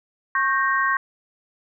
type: chord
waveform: sine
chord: G diminished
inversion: second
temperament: equal with one note detuned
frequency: 1093.5 / 1568 / 1864.7 Hz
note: Db6 / G6 / Bb6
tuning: -24 / 0 / 0 cents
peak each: -21 / -23 / -24 dBFS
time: 0.35-0.97 s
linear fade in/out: 2 ms
effects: none